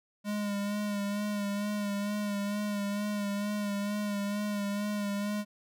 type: tone with vibrato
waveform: square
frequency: 204.9 Hz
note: G#3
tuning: 23 cents flat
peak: -31 dBFS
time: 0.24-5.45 s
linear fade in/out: 50 ms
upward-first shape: sine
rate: 2.2 Hz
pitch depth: 31 cents each way
effects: none